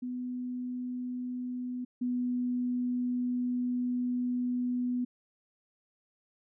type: tone pair in turn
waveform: sine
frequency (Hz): 249.1 / 247.2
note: B3 / B3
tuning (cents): +15 / +2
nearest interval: unison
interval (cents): 13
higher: first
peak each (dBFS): -33 / -28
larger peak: second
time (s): 0.02-1.85 / 2.01-5.05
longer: second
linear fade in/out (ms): 10
effects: none